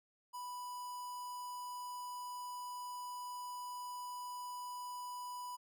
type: tone with notch filter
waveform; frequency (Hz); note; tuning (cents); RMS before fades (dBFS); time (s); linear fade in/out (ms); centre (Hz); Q
square; 987.8; B5; 0; -45; 0.33-5.57; 20; 2700; 1.9
effects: none